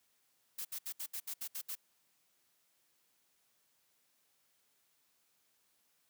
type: noise bursts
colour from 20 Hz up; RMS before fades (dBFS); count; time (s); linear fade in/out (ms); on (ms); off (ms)
blue; -41; 9; 0.58-1.754; 10; 70; 68
effects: white hiss -75 dBFS RMS until 6.09 s + high-pass 100 Hz 12 dB/octave